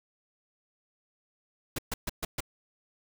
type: noise bursts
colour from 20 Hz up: pink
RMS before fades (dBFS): -32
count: 5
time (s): 1.76-2.405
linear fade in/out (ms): 5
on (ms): 25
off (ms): 130
effects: none